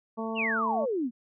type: harmonic tone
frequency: 223.5 Hz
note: A3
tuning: 27 cents sharp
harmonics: 1 / 2 / 3 / 4 / 5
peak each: -33 / -36 / -38 / -39 / -40 dBFS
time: 0.17-0.86 s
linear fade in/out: 20 ms
type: exponential sweep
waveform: sine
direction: down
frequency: 3006 to 222.2 Hz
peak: -26 dBFS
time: 0.35-1.11 s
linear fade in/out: 50 ms
effects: none